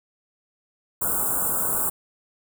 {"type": "band-stop noise", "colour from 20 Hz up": "white", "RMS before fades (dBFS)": -24, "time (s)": [1.01, 1.9], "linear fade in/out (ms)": 10, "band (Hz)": [1500, 7400], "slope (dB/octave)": 96, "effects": []}